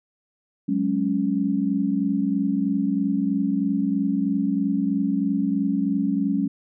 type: chord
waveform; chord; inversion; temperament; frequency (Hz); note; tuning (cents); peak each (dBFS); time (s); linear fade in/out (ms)
sine; F# suspended second; none; just; 185 / 208.1 / 277.5; F#3 / G#3 / C#4; 0 / +4 / +2; -26 / -24 / -23; 0.68-6.48; 10
effects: none